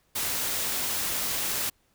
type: noise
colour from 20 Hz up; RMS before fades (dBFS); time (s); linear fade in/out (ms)
white; -29; 0.15-1.7; 10
effects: pink hiss -68 dBFS RMS until 1.94 s